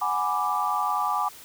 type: chord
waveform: sine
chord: G# half-diminished seventh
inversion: third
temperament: equal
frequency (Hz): 740 / 830.6 / 987.8 / 1174.7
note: F#5 / G#5 / B5 / D6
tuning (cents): 0 / 0 / 0 / 0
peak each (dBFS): -31 / -28 / -30 / -26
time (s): 0.01-1.29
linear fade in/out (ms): 10
effects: white hiss -46 dBFS RMS until 1.44 s